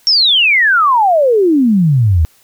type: exponential sweep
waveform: sine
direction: down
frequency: 5588 to 74.9 Hz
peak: -7 dBFS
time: 0.07-2.25 s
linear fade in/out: 0 ms
effects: white hiss -50 dBFS RMS until 2.43 s